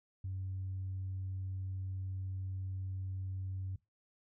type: tone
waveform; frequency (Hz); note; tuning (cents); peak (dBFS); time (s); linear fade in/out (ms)
sine; 94.6; F#2; +39; -36; 0.24-3.76; 5
effects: noise-tail reverb RT60 0.2 s tail -20 dB re dry + tanh soft clip ceiling -33 dBFS